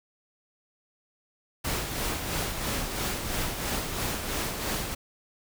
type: noise with tremolo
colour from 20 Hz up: pink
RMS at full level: -29 dBFS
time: 1.64-4.95 s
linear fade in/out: 10 ms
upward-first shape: sine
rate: 3 Hz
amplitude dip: 45%
effects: none